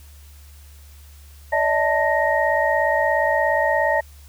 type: tone cluster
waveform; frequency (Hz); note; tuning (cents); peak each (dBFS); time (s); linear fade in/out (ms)
sine; 581 / 638 / 887 / 1868; D5 / D#5 / A5 / A#6; -19 / +43 / +14 / +3; -22; 1.52-4.01; 10
effects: added 72 Hz sine -42 dBFS peak until 4.28 s + white hiss -52 dBFS RMS until 4.28 s